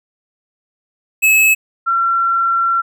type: tone pair in turn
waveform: square / sine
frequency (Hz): 2587 / 1360.9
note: E7 / F6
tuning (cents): -33 / -45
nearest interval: major seventh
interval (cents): 1112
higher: first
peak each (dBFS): -9 / -12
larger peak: first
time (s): 1.22-1.55 / 1.86-2.82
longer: second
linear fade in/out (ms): 20
effects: none